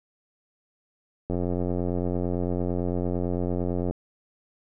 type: click train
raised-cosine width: 2 ms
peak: -15 dBFS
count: 233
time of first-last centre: 1.3-3.91 s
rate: 88.9 Hz
effects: none